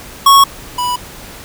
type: tone pair in turn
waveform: square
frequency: 1105 / 984.4 Hz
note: C#6 / B5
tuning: -6 / -6 cents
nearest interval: major second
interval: 200 cents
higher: first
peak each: -4 / -15 dBFS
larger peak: first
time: 0.26-0.44 / 0.78-0.96 s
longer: neither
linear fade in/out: 5 ms
effects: pink hiss -33 dBFS RMS until 1.44 s